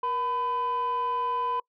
sine tone pair together, 475 / 1004.2 Hz, A#4 / B5, +33 / +29 cents, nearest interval octave + minor second, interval 1296 cents, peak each -32 / -24 dBFS, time 0.03-1.6 s, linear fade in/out 5 ms, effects noise-tail reverb RT60 0.1 s tail -25 dB re dry + tanh soft clip ceiling -23 dBFS

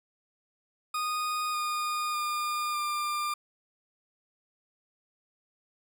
40% pulse tone with pitch steps, 1236 / 1222.5 / 1209.2 / 1196 Hz, D#6 / D#6 / D#6 / D6, -12 / -31 / -50 / +31 cents, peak -28 dBFS, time 0.94-3.34 s, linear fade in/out 5 ms, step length 600 ms, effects none

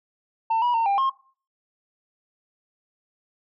sine tone with pitch steps, 901 / 970 / 912 / 797 / 1070 Hz, A5 / B5 / A#5 / G5 / C6, +41 / -31 / -38 / +28 / +38 cents, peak -16 dBFS, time 0.5-1.1 s, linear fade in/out 10 ms, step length 120 ms, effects noise-tail reverb RT60 0.4 s tail -19 dB re dry + tanh soft clip ceiling -18 dBFS

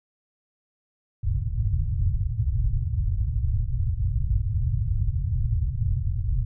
white low-pass noise, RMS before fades -24 dBFS, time 1.23-6.45 s, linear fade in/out 10 ms, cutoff 120 Hz, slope 48 dB/octave, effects none

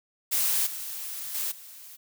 blue noise with level steps, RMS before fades -25 / -36 / -30 / -46 dBFS, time 0.31-1.97 s, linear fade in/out 20 ms, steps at 0.66 / 1.34 / 1.51 s, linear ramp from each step 10 ms, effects none

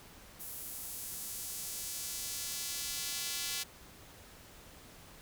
square tone with high-pass filter sweep, 155.4 Hz, D#3, 2 cents flat, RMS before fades -40 dBFS, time 0.39-3.64 s, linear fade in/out 20 ms, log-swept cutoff 12000 to 3600 Hz, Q 0.81, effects pink hiss -55 dBFS RMS until 5.21 s

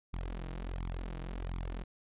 sawtooth tone with flanger, 43.65 Hz, F1, in tune, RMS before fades -39 dBFS, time 0.13-1.84 s, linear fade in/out 10 ms, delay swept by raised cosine 0.85 to 6.45 ms, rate 1.4 Hz, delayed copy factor +0.8, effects resampled to 8000 Hz

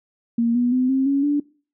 sine tone with pitch steps, 233.1 / 243.6 / 254.5 / 265.9 / 277.8 / 290.3 Hz, A#3 / B3 / C4 / C4 / C#4 / D4, 0 / -24 / -48 / +28 / +4 / -20 cents, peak -16 dBFS, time 0.38-1.4 s, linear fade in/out 5 ms, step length 170 ms, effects noise-tail reverb RT60 0.4 s tail -23 dB re dry

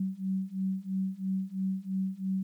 sine beating tone pair, 188.8 / 191.8 Hz, F#3 / G3, +35 / -37 cents, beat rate 3 Hz, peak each -33 / -32 dBFS, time 0-2.43 s, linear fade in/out 5 ms, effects 11-bit

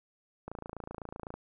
click train, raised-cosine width 1 ms, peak -26 dBFS, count 25, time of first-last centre 0.48-1.34 s, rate 27.9 Hz, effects none

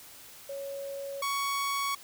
sine / sawtooth tone pair in turn, 555 / 1116.8 Hz, C#5 / C#6, +2 / +13 cents, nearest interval octave, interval 1211 cents, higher second, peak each -35 / -25 dBFS, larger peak second, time 0.49-1.22 / 1.22-1.95 s, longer neither, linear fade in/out 5 ms, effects white hiss -50 dBFS RMS until 2.03 s

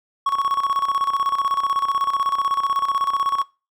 triangle tone with tremolo, 1108.7 Hz, C#6, in tune, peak -14 dBFS, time 0.26-3.43 s, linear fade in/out 5 ms, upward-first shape square, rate 16 Hz, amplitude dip 65%, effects noise-tail reverb RT60 0.3 s tail -22 dB re dry

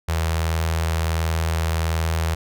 sawtooth tone with notch filter, 81.4 Hz, E2, 21 cents flat, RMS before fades -22 dBFS, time 0.08-2.35 s, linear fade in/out 10 ms, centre 260 Hz, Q 0.68, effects none

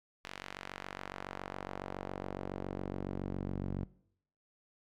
sawtooth tone with band-pass filter sweep, 47.2 Hz, F#1, 35 cents sharp, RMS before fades -41 dBFS, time 0.24-3.85 s, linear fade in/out 10 ms, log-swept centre 2600 to 180 Hz, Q 0.81, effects noise-tail reverb RT60 0.7 s tail -21 dB re dry

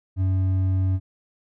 triangle tone with hard clipping, 94 Hz, F#2, 28 cents sharp, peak -20 dBFS, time 0.16-1 s, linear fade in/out 50 ms, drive 8 dB, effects none

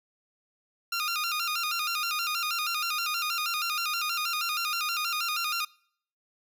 15% pulse tone with vibrato, 1301 Hz, E6, 23 cents flat, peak -21 dBFS, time 0.92-5.65 s, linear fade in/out 5 ms, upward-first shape square, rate 6.3 Hz, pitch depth 97 cents each way, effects noise-tail reverb RT60 0.6 s tail -24 dB re dry

